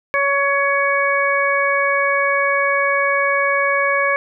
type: harmonic tone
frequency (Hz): 560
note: C#5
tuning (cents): +18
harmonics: 1 / 2 / 3 / 4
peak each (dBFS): -20 / -20 / -20 / -20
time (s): 0.14-4.16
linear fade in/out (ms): 0
effects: none